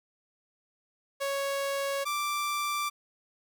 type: tone pair in turn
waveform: sawtooth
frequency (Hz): 554.4 / 1174.7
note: C#5 / D6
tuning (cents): 0 / 0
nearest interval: octave + minor second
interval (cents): 1300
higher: second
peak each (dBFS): -25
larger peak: neither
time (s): 1.2-2.05 / 2.05-2.9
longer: neither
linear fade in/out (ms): 20
effects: none